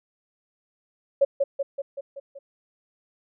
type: tone with echo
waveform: sine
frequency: 554.4 Hz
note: C#5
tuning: in tune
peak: -14 dBFS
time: 1.21-1.25 s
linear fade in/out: 10 ms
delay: 190 ms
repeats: 6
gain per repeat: -4 dB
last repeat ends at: 2.39 s
effects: none